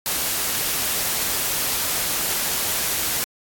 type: noise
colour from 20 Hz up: white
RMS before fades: -23 dBFS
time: 0.06-3.24 s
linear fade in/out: 0 ms
effects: AAC 64 kbps